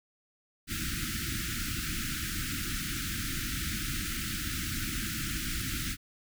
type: band-stop noise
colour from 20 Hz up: pink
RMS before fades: -34 dBFS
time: 0.67-5.97 s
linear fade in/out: 50 ms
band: 340 to 1300 Hz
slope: 96 dB/octave
effects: none